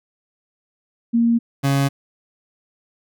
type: tone pair in turn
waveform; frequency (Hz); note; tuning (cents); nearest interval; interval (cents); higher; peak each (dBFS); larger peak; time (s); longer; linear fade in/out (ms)
sine / 30% pulse; 233.1 / 138.6; A#3 / C#3; 0 / 0; major sixth; 900; first; -13; neither; 1.13-1.39 / 1.63-1.89; neither; 20
effects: none